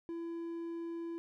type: tone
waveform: triangle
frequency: 335.6 Hz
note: E4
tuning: 31 cents sharp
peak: -36 dBFS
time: 0.09-1.18 s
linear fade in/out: 0 ms
effects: none

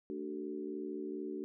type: harmonic tone with a mistuned harmonic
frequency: 73.42 Hz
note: D2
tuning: in tune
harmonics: 3 / 4 / 5 / 6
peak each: -46 / -42 / -41 / -49 dBFS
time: 0.1-1.44 s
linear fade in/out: 0 ms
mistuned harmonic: 5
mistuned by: +50 cents
effects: none

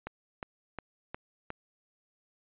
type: click train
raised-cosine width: 0.5 ms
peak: -22 dBFS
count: 5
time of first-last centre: 0.07-1.504 s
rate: 2.79 Hz
effects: resampled to 8000 Hz

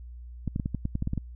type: clicks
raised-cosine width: 5 ms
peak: -16 dBFS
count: 11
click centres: 0.477 / 0.561 / 0.598 / 0.659 / 0.747 / 0.854 / 0.954 / 1.024 / 1.074 / 1.134 / 1.177 s
effects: added 60 Hz sine -40 dBFS peak until 1.35 s

